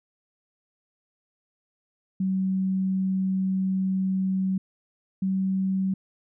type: tone pair in turn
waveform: sine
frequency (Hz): 189.5 / 190.6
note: F#3 / G3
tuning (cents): +42 / -48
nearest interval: unison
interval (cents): 10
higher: second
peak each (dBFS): -22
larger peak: neither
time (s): 2.2-4.58 / 5.22-5.94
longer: first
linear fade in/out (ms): 5
effects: none